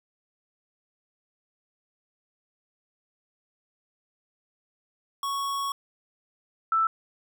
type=tone pair in turn; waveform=square / sine; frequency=1110 / 1323.3 Hz; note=C#6 / E6; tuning=+2 / +6 cents; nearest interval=minor third; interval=304 cents; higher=second; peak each=-28 / -20 dBFS; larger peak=second; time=5.23-5.72 / 6.72-6.87 s; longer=first; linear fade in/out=2 ms; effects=none